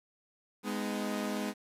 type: chord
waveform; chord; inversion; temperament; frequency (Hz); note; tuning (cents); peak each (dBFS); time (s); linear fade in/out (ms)
sawtooth; G# minor; none; equal with one note detuned; 207.7 / 251 / 311.1; G#3 / B3 / D#4; 0 / +28 / 0; -31 / -34 / -36; 0.63-1.54; 50
effects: resampled to 32000 Hz + 10-bit